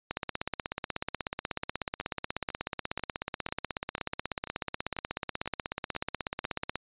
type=two click trains; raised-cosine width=0.3 ms; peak=-22 / -15 dBFS; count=10 / 110; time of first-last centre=2.01-6.443 / 0.11-6.756 s; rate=2.03 / 16.4 Hz; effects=resampled to 8000 Hz